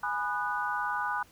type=chord; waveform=sine; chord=G# minor seventh; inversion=none; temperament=equal with one note detuned; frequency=830.6 / 987.8 / 1221 / 1480 Hz; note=G#5 / B5 / D#6 / F#6; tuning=0 / 0 / -33 / 0 cents; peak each=-35 / -34 / -35 / -33 dBFS; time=0.03-1.23 s; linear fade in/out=5 ms; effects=pink hiss -59 dBFS RMS until 1.31 s